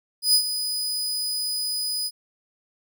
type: tone with ADSR envelope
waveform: sawtooth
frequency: 4978 Hz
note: D#8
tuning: in tune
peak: -11 dBFS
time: 0.22-2.11 s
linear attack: 120 ms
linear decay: 81 ms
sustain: -11 dB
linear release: 47 ms
effects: none